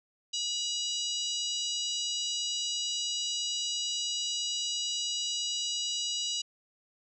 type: harmonic tone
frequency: 969 Hz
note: B5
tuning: 33 cents flat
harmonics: 3 / 4 / 5 / 6 / 7 / 8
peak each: -34 / -36 / -38 / -40 / -41 / -42 dBFS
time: 0.33-6.42 s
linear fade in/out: 10 ms
effects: none